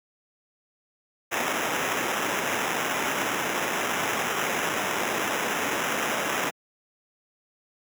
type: noise with sample-and-hold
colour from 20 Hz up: white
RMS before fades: -27 dBFS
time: 1.31-6.51 s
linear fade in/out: 20 ms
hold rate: 4410 Hz
effects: high-pass 200 Hz 12 dB/octave